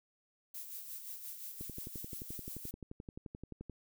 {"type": "noise with tremolo", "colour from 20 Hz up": "violet", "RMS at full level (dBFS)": -44, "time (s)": [0.54, 2.71], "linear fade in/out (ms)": 5, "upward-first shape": "sine", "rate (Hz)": 5.7, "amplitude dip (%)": 50}
{"type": "click train", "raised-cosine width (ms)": 3, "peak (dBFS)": -32, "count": 25, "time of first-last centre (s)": [1.61, 3.697], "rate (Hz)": 11.5}
{"effects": []}